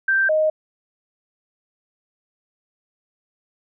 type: tone pair in turn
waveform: sine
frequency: 1568 / 622.3 Hz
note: G6 / D#5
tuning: 0 / 0 cents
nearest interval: octave + major third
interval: 1600 cents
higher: first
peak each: -15 dBFS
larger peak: neither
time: 0.08-0.29 / 0.29-0.5 s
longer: neither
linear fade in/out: 5 ms
effects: none